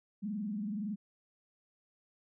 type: tone with frequency modulation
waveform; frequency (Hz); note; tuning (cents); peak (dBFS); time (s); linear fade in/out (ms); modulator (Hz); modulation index
sine; 207.7; G#3; 0; -34; 0.22-0.96; 20; 21.5; 0.81
effects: none